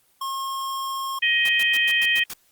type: tone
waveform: square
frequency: 1077 Hz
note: C6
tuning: 50 cents sharp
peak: -27 dBFS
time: 0.21-1.19 s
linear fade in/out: 5 ms
type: harmonic tone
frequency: 628 Hz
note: D#5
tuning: 16 cents sharp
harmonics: 3 / 4 / 5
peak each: -21 / -22 / -23 dBFS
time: 1.22-2.24 s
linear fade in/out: 10 ms
type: noise bursts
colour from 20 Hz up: white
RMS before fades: -33 dBFS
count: 7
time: 1.45-2.337 s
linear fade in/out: 5 ms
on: 41 ms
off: 100 ms
effects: white hiss -62 dBFS RMS until 2.51 s + Opus 24 kbps